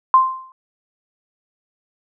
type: tone with exponential decay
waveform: sine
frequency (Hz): 1045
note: C6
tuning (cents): -2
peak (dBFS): -5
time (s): 0.14-0.52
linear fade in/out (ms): 1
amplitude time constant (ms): 82
effects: none